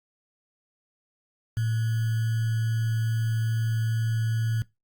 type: tone with sample-and-hold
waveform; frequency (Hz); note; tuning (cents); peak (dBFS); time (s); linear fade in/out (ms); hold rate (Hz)
sine; 112.8; A2; +44; -23; 1.57-4.62; 0; 1575
effects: noise-tail reverb RT60 0.2 s tail -21 dB re dry + Opus 48 kbps